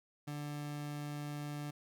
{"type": "tone", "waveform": "30% pulse", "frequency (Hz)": 146.83, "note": "D3", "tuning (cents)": 0, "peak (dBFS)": -37, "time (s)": [0.27, 1.71], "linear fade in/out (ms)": 10, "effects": []}